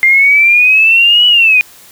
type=exponential two-way sweep; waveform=sine; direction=up then down; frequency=2093 to 2960 to 2438 Hz; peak=-4 dBFS; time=0.03-1.61 s; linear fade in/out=0 ms; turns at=1.27 s; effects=white hiss -39 dBFS RMS until 1.91 s

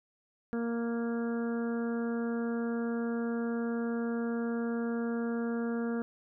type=harmonic tone with a mistuned harmonic; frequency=233.1 Hz; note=A#3; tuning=in tune; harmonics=1 / 2 / 3 / 4 / 5 / 6 / 7; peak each=-31 / -36 / -46 / -52 / -50 / -46 / -49 dBFS; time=0.53-6.02 s; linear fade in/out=0 ms; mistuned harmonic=7; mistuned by=+16 cents; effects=none

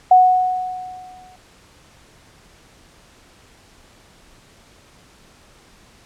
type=tone with exponential decay; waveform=sine; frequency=737 Hz; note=F#5; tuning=7 cents flat; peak=-5 dBFS; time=0.11-1.36 s; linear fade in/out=5 ms; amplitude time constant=270 ms; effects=pink hiss -50 dBFS RMS until 6.05 s + low-pass 9000 Hz 12 dB/octave

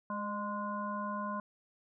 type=harmonic tone with a mistuned harmonic; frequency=207.7 Hz; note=G#3; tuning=in tune; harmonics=1 / 3 / 5 / 7; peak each=-39 / -43 / -37 / -46 dBFS; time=0.1-1.4 s; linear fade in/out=2 ms; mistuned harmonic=3; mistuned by=-36 cents; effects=none

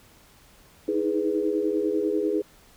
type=chord; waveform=sine; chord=E major seventh; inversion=third; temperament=equal with one note detuned; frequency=311.1 / 321.2 / 415.3 / 493.9 Hz; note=D#4 / E4 / G#4 / B4; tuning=0 / -45 / 0 / 0 cents; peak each=-30 / -28 / -25 / -30 dBFS; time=0.88-2.42 s; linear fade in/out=5 ms; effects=pink hiss -55 dBFS RMS until 2.76 s

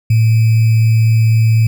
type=tone with sample-and-hold; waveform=sine; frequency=112 Hz; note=A2; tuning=31 cents sharp; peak=-7 dBFS; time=0.1-1.67 s; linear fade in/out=5 ms; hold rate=2450 Hz; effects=none

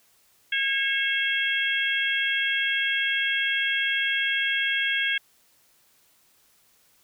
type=harmonic tone with a mistuned harmonic; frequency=545 Hz; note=C#5; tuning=29 cents flat; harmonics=3 / 4 / 5 / 6; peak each=-26 / -28 / -30 / -28 dBFS; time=0.52-5.18 s; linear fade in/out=5 ms; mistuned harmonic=5; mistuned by=-24 cents; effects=white hiss -62 dBFS RMS until 7.03 s

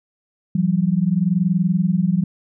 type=tone pair together; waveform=sine; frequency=169.27 / 190 Hz; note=E3 / F#3; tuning=+46 / +46 cents; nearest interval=major second; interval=200 cents; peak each=-18 dBFS; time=0.55-2.24 s; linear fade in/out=5 ms; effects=none

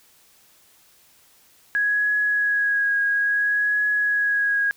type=tone with vibrato; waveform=sine; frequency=1661.2 Hz; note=G#6; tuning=in tune; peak=-18 dBFS; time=1.75-4.71 s; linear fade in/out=0 ms; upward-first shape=triangle; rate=0.59 Hz; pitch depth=23 cents each way; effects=white hiss -56 dBFS RMS until 4.76 s

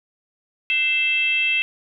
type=tone with frequency modulation; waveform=sine; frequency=2652 Hz; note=E7; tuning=10 cents sharp; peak=-17 dBFS; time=0.7-1.62 s; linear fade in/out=0 ms; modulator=572 Hz; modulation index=0.7; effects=none

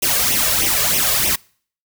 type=noise with flanger; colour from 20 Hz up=white; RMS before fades=-17 dBFS; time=0.02-1.36 s; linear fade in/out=10 ms; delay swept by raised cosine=0.33 to 1.83 ms; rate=3.2 Hz; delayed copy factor=+0.75; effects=noise-tail reverb RT60 0.5 s tail -26 dB re dry

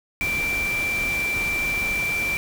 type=tone in noise; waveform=sine; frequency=2349 Hz; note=D7; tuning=in tune; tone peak=-22 dBFS; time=0.21-2.37 s; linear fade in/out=0 ms; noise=pink; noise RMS=-32 dBFS; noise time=0.21-2.37 s; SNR=+7 dB; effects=none

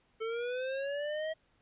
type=linear sweep; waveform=square; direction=up; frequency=440 to 641 Hz; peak=-34 dBFS; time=0.2-1.34 s; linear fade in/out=20 ms; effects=pink hiss -71 dBFS RMS until 1.61 s + resampled to 8000 Hz

